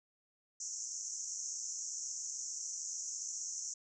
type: band-pass noise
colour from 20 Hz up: white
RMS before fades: -42 dBFS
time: 0.6-3.74 s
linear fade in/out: 5 ms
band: 5700 to 7200 Hz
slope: 96 dB/octave
effects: none